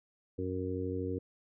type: harmonic tone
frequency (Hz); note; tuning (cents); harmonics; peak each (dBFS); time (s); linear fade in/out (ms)
92.5; F#2; 0; 1 / 2 / 3 / 4 / 5; -38 / -45 / -38 / -40 / -38; 0.38-1.19; 10
effects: none